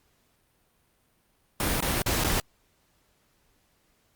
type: noise with dropouts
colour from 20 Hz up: pink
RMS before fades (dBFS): -26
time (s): 1.6-2.4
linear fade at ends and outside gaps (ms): 1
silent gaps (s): 1.805-1.824 / 2.02-2.062 / 2.238-2.245
effects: pink hiss -68 dBFS RMS until 4.15 s + Opus 48 kbps